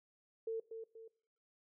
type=tone with echo; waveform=sine; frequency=450 Hz; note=A4; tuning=39 cents sharp; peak=-36 dBFS; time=0.47-0.6 s; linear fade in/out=5 ms; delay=240 ms; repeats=2; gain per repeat=-7 dB; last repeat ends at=1.08 s; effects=noise-tail reverb RT60 0.6 s tail -21 dB re dry